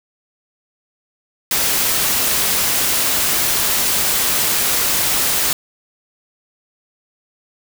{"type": "noise", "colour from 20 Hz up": "white", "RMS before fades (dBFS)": -17, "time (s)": [1.51, 5.53], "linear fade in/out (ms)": 2, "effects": []}